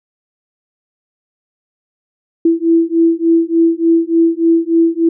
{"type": "beating tone pair", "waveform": "sine", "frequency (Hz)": [330, 333.4], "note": ["E4", "E4"], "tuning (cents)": [2, 20], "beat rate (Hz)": 3.4, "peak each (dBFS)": -12, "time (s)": [2.45, 5.09], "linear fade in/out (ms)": 5, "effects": []}